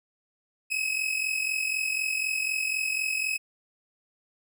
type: tone pair together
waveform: 40% pulse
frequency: 2534 / 2578 Hz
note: D#7 / E7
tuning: +31 / -39 cents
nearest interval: unison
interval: 30 cents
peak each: -28 / -28 dBFS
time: 0.7-3.38 s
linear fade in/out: 20 ms
effects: none